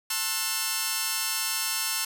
5% pulse chord, F# half-diminished seventh, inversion first, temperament just, 888 / 1065.6 / 1332 / 1480 Hz, A5 / C6 / E6 / F#6, +16 / +31 / +18 / 0 cents, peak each -22 / -21 / -22 / -22 dBFS, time 0.1-2.05 s, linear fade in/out 5 ms, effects none

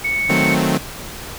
sine tone, 2217 Hz, C#7, in tune, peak -17 dBFS, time 0.04-0.55 s, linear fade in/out 10 ms
sawtooth chord, D# diminished seventh, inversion none, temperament equal, 155.56 / 185 / 220 / 261.6 Hz, D#3 / F#3 / A3 / C4, 0 / 0 / 0 / 0 cents, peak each -17 dBFS, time 0.29-0.78 s, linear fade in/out 10 ms
effects pink hiss -32 dBFS RMS until 1.38 s

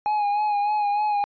triangle tone with vibrato, 830.6 Hz, G#5, in tune, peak -18 dBFS, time 0.06-1.24 s, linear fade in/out 0 ms, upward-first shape sine, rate 3.3 Hz, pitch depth 37 cents each way, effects resampled to 11025 Hz

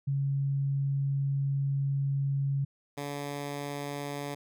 sine / 10% pulse tone pair in turn, 138.59 / 143.31 Hz, C#3 / D3, 0 / -42 cents, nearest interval minor second, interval 58 cents, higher second, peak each -26 dBFS, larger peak neither, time 0.07-2.65 / 2.97-4.35 s, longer first, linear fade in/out 10 ms, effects none

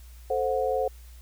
sine chord, F# diminished, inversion first, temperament equal with one note detuned, 440 / 523.3 / 730.6 Hz, A4 / C5 / F#5, 0 / 0 / -22 cents, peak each -29 / -26 / -29 dBFS, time 0.3-0.88 s, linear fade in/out 5 ms, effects added 60 Hz sine -44 dBFS peak until 1.21 s + white hiss -57 dBFS RMS until 1.21 s

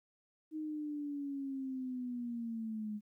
sine linear sweep, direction down, 313.3 to 207.7 Hz, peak -37 dBFS, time 0.51-3.01 s, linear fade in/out 50 ms, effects 13-bit

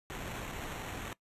pink noise with sample-and-hold, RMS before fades -41 dBFS, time 0.1-1.13 s, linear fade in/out 0 ms, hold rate 4900 Hz, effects noise-tail reverb RT60 0.1 s tail -21 dB re dry + resampled to 32000 Hz

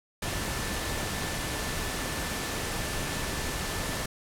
sine tone in noise, 1760 Hz, A6, in tune, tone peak -42 dBFS, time 0.22-4.06 s, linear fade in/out 5 ms, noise pink, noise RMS -32 dBFS, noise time 0.22-4.06 s, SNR -13 dB, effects low-pass 12000 Hz 12 dB/octave

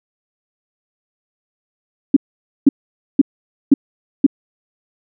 sine tone bursts, 277.2 Hz, C#4, in tune, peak -3 dBFS, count 5, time 2.14-4.265 s, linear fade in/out 5 ms, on 25 ms, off 500 ms, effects none

